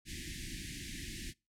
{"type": "band-stop noise", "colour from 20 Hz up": "pink", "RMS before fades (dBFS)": -43, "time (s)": [0.05, 1.34], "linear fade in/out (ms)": 50, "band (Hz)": [360, 1700], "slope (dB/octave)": 96, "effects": ["noise-tail reverb RT60 0.3 s tail -26 dB re dry", "low-pass 10000 Hz 12 dB/octave"]}